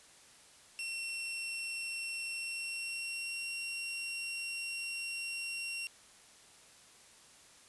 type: tone with pitch glide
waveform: sawtooth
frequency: 2718 to 2745 Hz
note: F7 to F7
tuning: -48 to -31 cents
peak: -34 dBFS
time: 0.79-5.87 s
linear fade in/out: 0 ms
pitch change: +17 cents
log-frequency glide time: 2.34-3.51 s
effects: white hiss -59 dBFS RMS until 7.68 s + resampled to 24000 Hz